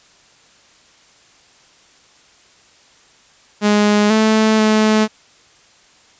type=tone with pitch steps; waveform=sawtooth; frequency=208.2 / 218.4 / 216.1 Hz; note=G#3 / A3 / A3; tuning=+5 / -13 / -31 cents; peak=-7 dBFS; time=3.61-5.08 s; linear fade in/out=50 ms; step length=490 ms; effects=white hiss -50 dBFS RMS until 6.19 s + resampled to 16000 Hz